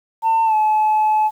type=tone with pitch glide; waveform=sine; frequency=899 to 859.4 Hz; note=A5 to A5; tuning=+37 to -41 cents; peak=-11 dBFS; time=0.22-1.31 s; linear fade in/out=50 ms; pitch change=-78 cents; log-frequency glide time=0.45-0.55 s; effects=tanh soft clip ceiling -11 dBFS + 8-bit